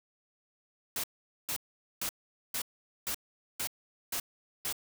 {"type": "noise bursts", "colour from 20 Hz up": "white", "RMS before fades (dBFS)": -34, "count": 8, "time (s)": [0.96, 4.726], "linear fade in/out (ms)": 2, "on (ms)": 77, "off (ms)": 450, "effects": []}